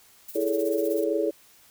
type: noise with tremolo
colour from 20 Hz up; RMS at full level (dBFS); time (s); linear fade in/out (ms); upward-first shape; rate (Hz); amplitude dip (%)
violet; -38; 0.28-1.04; 5; sine; 16; 75
type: chord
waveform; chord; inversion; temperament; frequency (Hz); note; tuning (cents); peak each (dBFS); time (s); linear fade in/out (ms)
sine; A major seventh; second; equal with one note detuned; 329.6 / 415.3 / 440 / 565.7; E4 / G#4 / A4 / C#5; 0 / 0 / 0 / +35; -28; 0.35-1.31; 10
effects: white hiss -56 dBFS RMS until 1.7 s